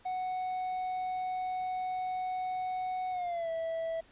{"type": "tone with pitch glide", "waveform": "triangle", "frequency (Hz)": [740, 655.5], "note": ["F#5", "E5"], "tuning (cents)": [0, -10], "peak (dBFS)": -30, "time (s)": [0.05, 4.01], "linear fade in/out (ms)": 10, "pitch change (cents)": -210, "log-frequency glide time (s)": [3.11, 3.5], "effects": ["pink hiss -61 dBFS RMS until 4.11 s", "resampled to 8000 Hz"]}